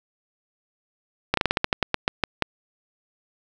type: slowing click train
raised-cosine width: 0.3 ms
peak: -3 dBFS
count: 13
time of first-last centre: 1.34-2.423 s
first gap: 33 ms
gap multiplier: 1.17
effects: none